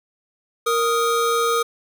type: tone pair together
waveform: square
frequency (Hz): 466.2 / 1246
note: A#4 / D#6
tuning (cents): 0 / +2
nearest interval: octave + perfect fourth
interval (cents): 1702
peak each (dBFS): -21 / -21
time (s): 0.66-1.63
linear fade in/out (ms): 10
effects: none